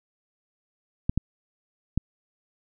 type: clicks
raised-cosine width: 5 ms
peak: -10 dBFS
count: 3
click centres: 1.095 / 1.176 / 1.976 s
effects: none

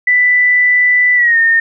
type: tone with pitch glide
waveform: sine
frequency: 1984 to 1829.9 Hz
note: B6 to A#6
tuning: +7 to -33 cents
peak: -7 dBFS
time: 0.07-1.6 s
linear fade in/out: 5 ms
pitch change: -140 cents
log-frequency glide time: 1.15-1.37 s
effects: none

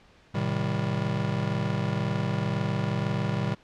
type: chord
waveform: square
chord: A half-diminished seventh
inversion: none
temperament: just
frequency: 110 / 132 / 158.4 / 198 Hz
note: A2 / C3 / Eb3 / G3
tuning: 0 / +16 / +31 / +18 cents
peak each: -32 dBFS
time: 0.34-3.55 s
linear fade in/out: 10 ms
effects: pink hiss -57 dBFS RMS until 3.63 s + low-pass 4000 Hz 12 dB/octave

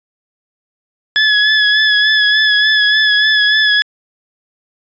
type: tone with vibrato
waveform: 25% pulse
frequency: 1705 Hz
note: G#6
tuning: 45 cents sharp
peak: -5 dBFS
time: 1.16-3.82 s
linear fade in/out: 0 ms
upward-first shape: sine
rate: 3.4 Hz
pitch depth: 30 cents each way
effects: resampled to 16000 Hz

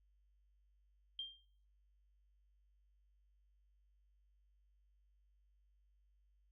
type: tone with exponential decay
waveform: sine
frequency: 3183 Hz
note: G7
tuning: 26 cents sharp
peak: -38 dBFS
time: 1.19-1.45 s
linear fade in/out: 2 ms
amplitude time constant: 55 ms
effects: noise-tail reverb RT60 0.5 s tail -17 dB re dry + added 50 Hz sine -70 dBFS peak until 6.51 s

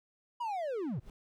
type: linear sweep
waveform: triangle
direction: down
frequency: 987.8 to 95.8 Hz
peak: -31 dBFS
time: 0.4-1 s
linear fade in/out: 10 ms
type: noise with exponential growth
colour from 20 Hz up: brown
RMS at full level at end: -44 dBFS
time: 0.91-1.1 s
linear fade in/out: 2 ms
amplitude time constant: 40 ms
effects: none

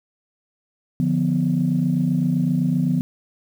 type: chord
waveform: sine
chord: B diminished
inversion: first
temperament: equal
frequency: 146.83 / 174.61 / 246.9 Hz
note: D3 / F3 / B3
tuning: 0 / 0 / 0 cents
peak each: -22 / -20 / -21 dBFS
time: 1-3.01 s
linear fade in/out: 0 ms
effects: tanh soft clip ceiling -9 dBFS + 8-bit

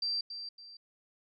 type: tone with echo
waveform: sine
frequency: 4699 Hz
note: D8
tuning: in tune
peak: -30 dBFS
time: 0.02-0.21 s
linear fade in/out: 5 ms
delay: 280 ms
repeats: 2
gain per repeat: -9 dB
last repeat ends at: 0.77 s
effects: none

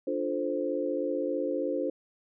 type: chord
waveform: sine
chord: D minor seventh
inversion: none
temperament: equal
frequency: 293.7 / 349.2 / 440 / 523.3 Hz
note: D4 / F4 / A4 / C5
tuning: 0 / 0 / 0 / 0 cents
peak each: -33 / -34 / -35 / -31 dBFS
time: 0.07-1.9 s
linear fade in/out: 5 ms
effects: none

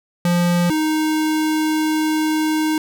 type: tone pair in turn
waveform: square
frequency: 174.61 / 311.1 Hz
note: F3 / D#4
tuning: 0 / 0 cents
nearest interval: minor seventh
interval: 1000 cents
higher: second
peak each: -15 / -17 dBFS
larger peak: first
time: 0.25-0.7 / 0.7-2.78 s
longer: second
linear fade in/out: 2 ms
effects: none

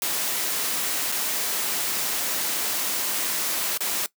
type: noise with dropouts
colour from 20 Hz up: white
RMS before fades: -26 dBFS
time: 0.02-4.06 s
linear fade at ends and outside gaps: 1 ms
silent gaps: 1.118-1.122 / 3.775-3.806 s
effects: noise-tail reverb RT60 0.1 s tail -19 dB re dry + high-pass 200 Hz 12 dB/octave

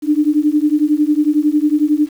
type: beating tone pair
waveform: sine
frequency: 294.4 / 305.4 Hz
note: D4 / D#4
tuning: +4 / -32 cents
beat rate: 11 Hz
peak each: -14 dBFS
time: 0.02-2.09 s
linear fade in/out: 50 ms
effects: 7-bit

